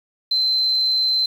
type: tone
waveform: sine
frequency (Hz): 4083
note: C8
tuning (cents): -43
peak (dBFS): -16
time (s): 0.31-1.26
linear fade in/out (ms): 5
effects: 7-bit